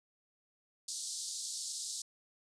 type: band-pass noise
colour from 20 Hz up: white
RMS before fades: -41 dBFS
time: 0.88-2.02 s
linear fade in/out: 5 ms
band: 3900 to 9000 Hz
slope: 48 dB/octave
effects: none